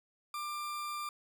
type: tone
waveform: 40% pulse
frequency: 1189 Hz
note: D6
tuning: 21 cents sharp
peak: -36 dBFS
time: 0.34-1.09 s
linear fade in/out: 2 ms
effects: none